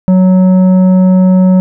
triangle tone with tanh clipping, 185.3 Hz, F#3, 3 cents sharp, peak -5 dBFS, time 0.08-1.6 s, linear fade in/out 0 ms, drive 13 dB, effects none

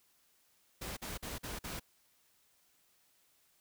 pink noise bursts, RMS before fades -42 dBFS, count 5, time 0.81-1.798 s, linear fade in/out 10 ms, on 160 ms, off 47 ms, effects white hiss -71 dBFS RMS until 3.6 s

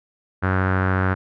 sawtooth tone with low-pass filter, 93.8 Hz, F#2, 24 cents sharp, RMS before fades -20 dBFS, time 0.42-1.15 s, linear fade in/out 20 ms, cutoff 1500 Hz, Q 4.4, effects none

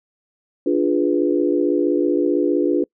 sine chord, D diminished seventh, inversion none, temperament equal, 293.7 / 349.2 / 415.3 / 493.9 Hz, D4 / F4 / Ab4 / Cb5, 0 / 0 / 0 / 0 cents, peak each -19 / -19 / -23 / -24 dBFS, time 0.66-2.84 s, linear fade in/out 5 ms, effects noise-tail reverb RT60 0.1 s tail -26 dB re dry

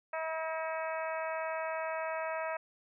harmonic tone with a mistuned harmonic, 321 Hz, E4, 46 cents flat, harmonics 2 / 3 / 4 / 5 / 6 / 7 / 8, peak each -36 / -40 / -42 / -44 / -46 / -47 / -48 dBFS, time 0.13-2.57 s, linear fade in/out 5 ms, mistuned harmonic 6, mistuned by -27 cents, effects none

